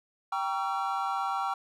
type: chord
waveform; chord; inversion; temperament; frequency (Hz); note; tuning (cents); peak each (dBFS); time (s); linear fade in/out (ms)
triangle; G diminished seventh; none; just; 784 / 940.8 / 1128.9 / 1354.7; G5 / Bb5 / Db6 / Fb6; 0 / +16 / +31 / +47; -30 / -34 / -33 / -32; 0.32-1.54; 5
effects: none